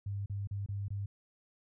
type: tone with dropouts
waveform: sine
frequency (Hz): 100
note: G2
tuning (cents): +35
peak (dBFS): -34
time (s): 0.06-1.06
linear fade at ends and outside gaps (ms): 5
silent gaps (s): 0.26-0.297 / 0.473-0.51 / 0.662-0.687 / 0.883-0.904
effects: none